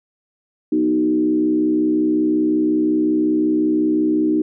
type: tone with frequency modulation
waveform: sine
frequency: 309.6 Hz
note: D#4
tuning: 9 cents flat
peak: -14 dBFS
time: 0.72-4.42 s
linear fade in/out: 5 ms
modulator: 65.5 Hz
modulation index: 0.78
effects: none